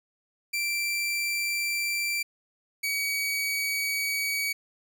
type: tone pair in turn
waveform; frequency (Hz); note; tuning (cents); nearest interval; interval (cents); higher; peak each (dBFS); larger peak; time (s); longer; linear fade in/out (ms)
sawtooth; 2349 / 2264; D7 / C#7; 0 / +36; minor second; 64; first; -23; neither; 0.53-2.23 / 2.83-4.53; neither; 10
effects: none